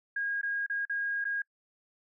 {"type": "tone with dropouts", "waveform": "sine", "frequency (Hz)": 1632, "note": "G#6", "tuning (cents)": -31, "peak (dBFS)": -29, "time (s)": [0.16, 1.42], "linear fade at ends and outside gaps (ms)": 5, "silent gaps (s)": [[0.414, 0.43], [0.664, 0.698], [0.853, 0.896], [1.243, 1.251]], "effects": ["noise-tail reverb RT60 0.1 s tail -26 dB re dry"]}